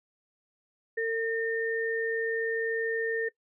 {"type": "tone pair together", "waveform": "sine", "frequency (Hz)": [453.4, 1821], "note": ["A#4", "A#6"], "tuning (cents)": [-48, -41], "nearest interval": "2 octaves", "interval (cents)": 2407, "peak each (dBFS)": [-28, -31], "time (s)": [0.97, 3.29], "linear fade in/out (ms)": 10, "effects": ["noise-tail reverb RT60 0.1 s tail -21 dB re dry"]}